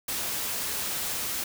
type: noise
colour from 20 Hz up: white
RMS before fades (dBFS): -31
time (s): 0.08-1.44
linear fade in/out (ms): 5
effects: none